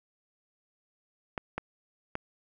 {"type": "clicks", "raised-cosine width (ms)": 0.5, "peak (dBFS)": -17, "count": 3, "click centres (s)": [1.378, 1.58, 2.154], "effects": []}